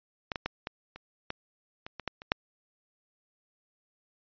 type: clicks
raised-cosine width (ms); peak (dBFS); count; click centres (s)
0.3; -15 / -16 / -14 / -18 / -28 / -17 / -24 / -22 / -15 / -28 / -6; 11; 0.318 / 0.358 / 0.46 / 0.671 / 0.96 / 1.304 / 1.865 / 1.997 / 2.077 / 2.219 / 2.319
effects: resampled to 11025 Hz